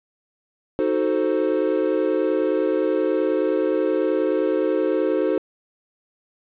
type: chord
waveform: triangle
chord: D# diminished seventh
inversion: none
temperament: equal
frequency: 311.1 / 370 / 440 / 523.3 Hz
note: D#4 / F#4 / A4 / C5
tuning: 0 / 0 / 0 / 0 cents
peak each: -22 dBFS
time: 0.79-5.38 s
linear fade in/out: 0 ms
effects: resampled to 8000 Hz + 8-bit